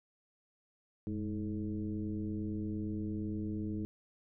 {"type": "tone with frequency modulation", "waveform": "sine", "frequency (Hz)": 207.7, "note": "G#3", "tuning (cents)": 0, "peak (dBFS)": -34, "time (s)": [1.07, 3.85], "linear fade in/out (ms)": 0, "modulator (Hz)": 111, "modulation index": 1.3, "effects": []}